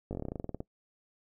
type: slowing click train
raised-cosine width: 2 ms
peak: -23 dBFS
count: 15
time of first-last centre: 0.11-0.604 s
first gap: 19 ms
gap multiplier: 1.09
effects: noise-tail reverb RT60 0.1 s tail -21 dB re dry